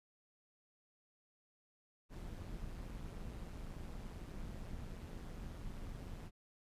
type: noise with amplitude modulation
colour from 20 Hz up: brown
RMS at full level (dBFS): -44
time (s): 2.09-6.31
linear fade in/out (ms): 50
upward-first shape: sine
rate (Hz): 176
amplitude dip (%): 60
effects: resampled to 32000 Hz